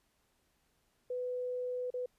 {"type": "tone with dropouts", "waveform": "sine", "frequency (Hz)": 498.3, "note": "B4", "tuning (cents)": 15, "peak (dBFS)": -34, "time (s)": [1.1, 2.06], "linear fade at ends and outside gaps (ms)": 5, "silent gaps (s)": [1.904, 1.939], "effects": ["pink hiss -75 dBFS RMS until 2.18 s", "resampled to 32000 Hz"]}